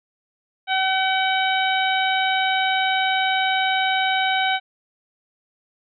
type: harmonic tone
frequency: 760 Hz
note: F#5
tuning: 46 cents sharp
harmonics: 1 / 2 / 3 / 4 / 5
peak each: -21 / -24 / -26 / -27 / -28 dBFS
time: 0.67-4.6 s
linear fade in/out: 50 ms
effects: none